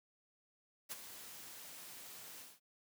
white noise with ADSR envelope, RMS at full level -42 dBFS, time 0.89-2.6 s, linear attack 28 ms, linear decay 25 ms, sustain -10 dB, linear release 200 ms, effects high-pass 100 Hz 12 dB/octave

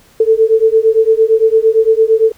sine beating tone pair, 440 / 448.8 Hz, A4 / A4, 0 / +34 cents, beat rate 8.8 Hz, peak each -10 dBFS, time 0.2-2.32 s, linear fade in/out 5 ms, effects pink hiss -47 dBFS RMS until 2.37 s

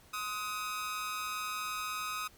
sawtooth tone with amplitude modulation, 1259 Hz, D#6, 20 cents sharp, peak -28 dBFS, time 0.13-2.28 s, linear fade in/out 10 ms, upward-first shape sine, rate 217 Hz, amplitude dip 70%, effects pink hiss -60 dBFS RMS until 2.37 s + MP3 96 kbps

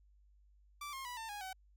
sawtooth tone with pitch steps, 1167 / 1070.1 / 981.3 / 899.9 / 825.2 / 756.7 Hz, D6 / C6 / B5 / A5 / G#5 / F#5, -11 / +39 / -11 / +39 / -11 / +39 cents, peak -39 dBFS, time 0.81-1.53 s, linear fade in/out 5 ms, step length 120 ms, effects added 50 Hz sine -63 dBFS peak until 1.76 s

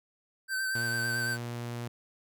square tone with vibrato, 1545 Hz, G6, 26 cents flat, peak -30 dBFS, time 0.48-1.38 s, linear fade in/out 50 ms, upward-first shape sine, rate 8.9 Hz, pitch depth 25 cents each way
sawtooth tone with pitch glide, 117.9 to 119.34 Hz, A#2 to A#2, +20 to +41 cents, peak -31 dBFS, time 0.75-1.88 s, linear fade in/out 5 ms, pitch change +21 cents, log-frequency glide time 1.02-1.17 s
effects none

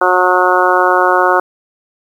harmonic tone, 181.9 Hz, F#3, 29 cents flat, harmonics 2 / 3 / 4 / 5 / 6 / 7 / 8, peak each -16 / -16 / -16 / -16 / -16 / -16 / -16 dBFS, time 0.01-1.4 s, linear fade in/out 5 ms, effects 7-bit

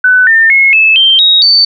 sine tone with pitch steps, 1500 / 1804.5 / 2171 / 2612 / 3142 / 3780 / 4547 Hz, F#6 / A6 / C#7 / E7 / G7 / A#7 / C#8, +23 / +43 / -37 / -17 / +3 / +23 / +43 cents, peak -3 dBFS, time 0.04-1.65 s, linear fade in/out 5 ms, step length 230 ms, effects none

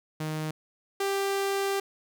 sawtooth tone pair in turn, 155.56 / 394 Hz, D#3 / G4, 0 / +9 cents, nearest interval octave + major third, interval 1609 cents, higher second, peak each -26 / -22 dBFS, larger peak second, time 0.2-0.51 / 1-1.8 s, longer second, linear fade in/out 5 ms, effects none

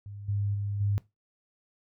sine tone with level steps, 101.4 Hz, G#2, 41 cents flat, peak -39 / -26 / -29 / -24 dBFS, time 0.06-0.98 s, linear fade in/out 0 ms, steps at 0.28 / 0.54 / 0.8 s, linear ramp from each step 10 ms, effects noise-tail reverb RT60 0.2 s tail -19 dB re dry

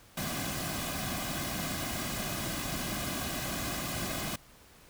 pink noise with comb filter, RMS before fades -35 dBFS, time 0.17-4.36 s, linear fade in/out 5 ms, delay 2.2 ms, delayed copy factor -0.65, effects pink hiss -57 dBFS RMS until 4.89 s

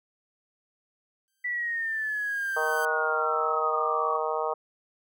5% pulse tone with exponential growth, 1568 Hz, G6, in tune, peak -26 dBFS, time 1.28-2.85 s, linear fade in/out 0 ms, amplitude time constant 340 ms
sine exponential sweep, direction down, 1975.5 to 1124 Hz, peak -27 dBFS, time 1.44-4.18 s, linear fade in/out 10 ms
harmonic tone, 156.3 Hz, D#3, 8 cents sharp, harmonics 3 / 4 / 5 / 6 / 7 / 8, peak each -31 / -32 / -33 / -34 / -34 / -35 dBFS, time 2.56-4.54 s, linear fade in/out 10 ms
effects none

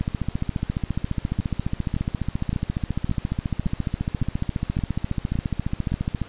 two click trains, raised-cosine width 5 ms, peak -12 / -11 dBFS, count 9 / 91, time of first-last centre 1.4-5.92 / 0.01-6.217 s, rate 1.77 / 14.5 Hz, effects pink hiss -44 dBFS RMS until 6.28 s + resampled to 8000 Hz

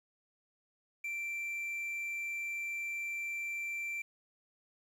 triangle tone with quantisation, 2349 Hz, D7, in tune, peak -34 dBFS, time 1.04-4.02 s, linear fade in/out 5 ms, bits 10, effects none

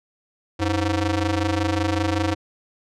sawtooth ring-modulated tone, 206.7 Hz, G#3, 8 cents flat, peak -13 dBFS, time 0.59-2.35 s, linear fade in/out 20 ms, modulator 116 Hz, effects low-pass 6000 Hz 12 dB/octave

